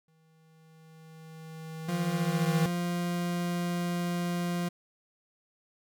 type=tone with exponential growth; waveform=square; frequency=160 Hz; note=D#3; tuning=49 cents sharp; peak=-25 dBFS; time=0.08-2.66 s; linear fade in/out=2 ms; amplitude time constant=560 ms
type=tone; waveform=40% pulse; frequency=174.61 Hz; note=F3; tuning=in tune; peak=-28 dBFS; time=1.88-4.69 s; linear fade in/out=10 ms
effects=none